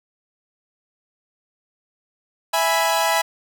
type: chord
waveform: sawtooth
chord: E major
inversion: none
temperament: equal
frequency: 659.3 / 830.6 / 987.8 Hz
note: E5 / G#5 / B5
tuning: 0 / 0 / 0 cents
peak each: -18 dBFS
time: 2.53-3.22 s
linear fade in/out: 10 ms
effects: none